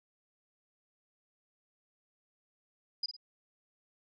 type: tone with echo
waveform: sine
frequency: 4929 Hz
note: D#8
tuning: 17 cents flat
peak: -30 dBFS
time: 3.03-3.06 s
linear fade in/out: 5 ms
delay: 53 ms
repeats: 2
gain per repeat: -9 dB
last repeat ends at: 3.166 s
effects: none